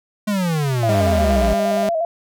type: exponential sweep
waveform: square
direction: down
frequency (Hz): 214.9 to 53.8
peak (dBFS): -18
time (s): 0.27-1.54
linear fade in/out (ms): 10
type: tone with vibrato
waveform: sine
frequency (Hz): 659.3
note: E5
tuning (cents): 0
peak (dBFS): -17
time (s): 0.83-2.05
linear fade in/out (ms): 2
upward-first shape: square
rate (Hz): 8.5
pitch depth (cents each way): 55
type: tone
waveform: sawtooth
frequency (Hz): 200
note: G3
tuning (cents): +35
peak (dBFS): -17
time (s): 0.89-1.89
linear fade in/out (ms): 0
effects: none